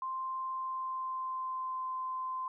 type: tone with pitch glide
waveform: sine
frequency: 1046.5 to 1035.1 Hz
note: C6 to C6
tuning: 0 to -19 cents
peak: -34 dBFS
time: 0.02-2.48 s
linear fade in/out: 2 ms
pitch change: -19 cents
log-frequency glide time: 0.49-1.86 s
effects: none